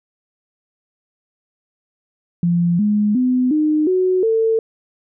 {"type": "tone with pitch steps", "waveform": "sine", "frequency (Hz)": [172.6, 208.8, 252.7, 305.8, 370, 447.7], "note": ["F3", "G#3", "B3", "D#4", "F#4", "A4"], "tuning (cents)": [-20, 10, 40, -30, 0, 30], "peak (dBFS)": -13, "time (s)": [2.43, 4.59], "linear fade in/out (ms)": 2, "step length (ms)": 360, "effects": []}